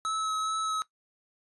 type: tone with vibrato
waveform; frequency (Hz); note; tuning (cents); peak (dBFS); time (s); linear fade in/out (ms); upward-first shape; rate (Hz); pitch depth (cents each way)
square; 1292; E6; -35; -29; 0.05-0.82; 0; sine; 2.4; 14
effects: noise-tail reverb RT60 0.1 s tail -17 dB re dry + resampled to 24000 Hz